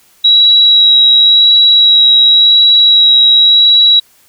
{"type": "tone with vibrato", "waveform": "sine", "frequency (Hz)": 3875, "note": "B7", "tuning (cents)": -34, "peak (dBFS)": -3, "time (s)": [0.24, 4], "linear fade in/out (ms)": 10, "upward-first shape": "sine", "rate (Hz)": 0.92, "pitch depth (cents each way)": 9, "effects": ["white hiss -48 dBFS RMS until 4.28 s"]}